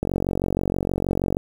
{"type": "click train", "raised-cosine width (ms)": 2, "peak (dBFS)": -9, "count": 63, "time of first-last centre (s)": [0.03, 1.369], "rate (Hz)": 46.3, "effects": ["7-bit"]}